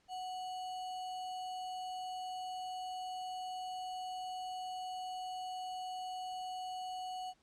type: tone with sample-and-hold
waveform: sine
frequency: 740 Hz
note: F#5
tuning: in tune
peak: -39 dBFS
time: 0.08-7.34 s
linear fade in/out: 50 ms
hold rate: 3675 Hz
effects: pink hiss -72 dBFS RMS until 7.42 s + low-pass 7000 Hz 12 dB/octave